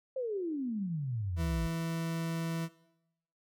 sine exponential sweep, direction down, 540 to 52.8 Hz, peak -32 dBFS, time 0.16-1.67 s, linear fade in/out 5 ms
40% pulse tone, 164.81 Hz, E3, in tune, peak -32 dBFS, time 1.36-2.69 s, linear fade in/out 50 ms
effects noise-tail reverb RT60 0.8 s tail -18 dB re dry

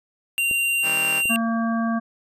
square tone, 2771 Hz, F7, 14 cents flat, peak -20 dBFS, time 0.38-1.36 s, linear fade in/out 0 ms
clicks, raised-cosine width 2 ms, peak -22 / -22 dBFS, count 2, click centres 0.512 / 1.256 s
5% pulse chord, C minor, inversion first, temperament just, 156.98 / 196.22 / 261.6 Hz, Eb3 / G3 / C4, +16 / +2 / 0 cents, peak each -22 / -24 / -25 dBFS, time 0.82-1.23 s, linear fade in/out 50 ms
harmonic tone, 228.2 Hz, A#3, 37 cents flat, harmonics 1 / 3 / 5 / 7, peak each -21 / -29 / -30 / -33 dBFS, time 1.29-2 s, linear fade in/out 20 ms
effects resampled to 32000 Hz

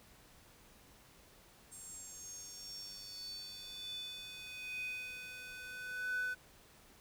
square tone with high-pass filter sweep, 500 Hz, B4, 21 cents sharp, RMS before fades -45 dBFS, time 1.71-6.35 s, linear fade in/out 20 ms, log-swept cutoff 8200 to 1400 Hz, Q 9.4, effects pink hiss -62 dBFS RMS until 7 s

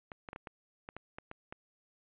clicks, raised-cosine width 0.5 ms, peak -28 dBFS, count 10, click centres 0.118 / 0.288 / 0.331 / 0.361 / 0.472 / 0.889 / 0.966 / 1.185 / 1.314 / 1.525 s, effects resampled to 8000 Hz

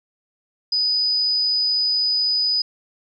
sine tone, 4978 Hz, D#8, in tune, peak -17 dBFS, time 0.72-2.62 s, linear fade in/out 5 ms, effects none

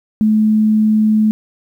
sine tone, 215.7 Hz, A3, 34 cents flat, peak -9 dBFS, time 0.21-1.31 s, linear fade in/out 0 ms, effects 8-bit

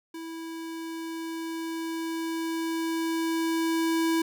square tone with level ramp, 327.8 Hz, E4, 10 cents flat, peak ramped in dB -37 to -23 dBFS, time 0.14-4.22 s, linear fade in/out 5 ms, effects none

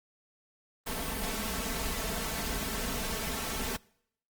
pink noise with comb filter, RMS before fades -34 dBFS, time 0.86-3.77 s, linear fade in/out 10 ms, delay 4.5 ms, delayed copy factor +0.7, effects noise-tail reverb RT60 0.7 s tail -24 dB re dry + Opus 32 kbps

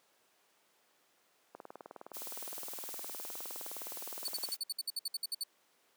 click train, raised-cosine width 1 ms, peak -30 dBFS, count 58, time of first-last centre 1.55-4.488 s, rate 19.4 Hz
blue noise, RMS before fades -44 dBFS, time 2.13-4.57 s, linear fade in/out 20 ms
sawtooth tone bursts, 4487 Hz, C#8, 20 cents sharp, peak -31 dBFS, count 14, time 4.25-5.437 s, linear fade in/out 5 ms, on 30 ms, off 59 ms
effects pink hiss -70 dBFS RMS until 5.96 s + high-pass 400 Hz 12 dB/octave

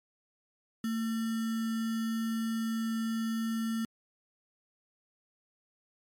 sine tone with sample-and-hold, 225.4 Hz, A3, 42 cents sharp, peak -29 dBFS, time 0.84-3.85 s, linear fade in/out 2 ms, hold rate 1575 Hz, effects MP3 64 kbps

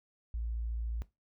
sine tone, 57 Hz, A#1, 38 cents flat, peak -33 dBFS, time 0.34-1.02 s, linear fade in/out 0 ms, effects noise-tail reverb RT60 0.2 s tail -17 dB re dry

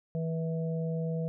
harmonic tone, 162.8 Hz, E3, 21 cents flat, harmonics 1 / 3 / 4, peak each -30 / -37 / -42 dBFS, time 0.15-1.28 s, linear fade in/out 0 ms, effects none

